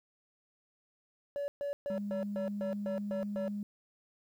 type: tone bursts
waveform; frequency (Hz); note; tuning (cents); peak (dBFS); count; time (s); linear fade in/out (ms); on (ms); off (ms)
triangle; 570; C#5; +48; -30; 9; 1.36-3.48; 0; 120; 130
type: tone with pitch glide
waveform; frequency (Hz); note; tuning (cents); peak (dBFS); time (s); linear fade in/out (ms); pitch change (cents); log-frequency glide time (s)
sine; 204 to 205.2; G#3 to G#3; -31 to -21; -34; 1.9-3.63; 2; +10; 2.13-3.33
effects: tanh soft clip ceiling -28 dBFS + 11-bit